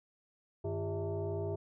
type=tone with frequency modulation; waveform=sine; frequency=153.4 Hz; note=D#3; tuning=24 cents flat; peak=-33 dBFS; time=0.64-1.56 s; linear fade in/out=10 ms; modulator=250 Hz; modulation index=1.9; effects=none